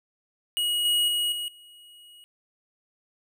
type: tone with level steps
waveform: square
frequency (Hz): 2900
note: F#7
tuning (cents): -35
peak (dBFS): -24 / -21 / -24 / -30 / -49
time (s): 0.57-2.24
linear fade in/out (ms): 0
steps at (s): 0.85 / 1.08 / 1.32 / 1.48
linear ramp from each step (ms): 2
effects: none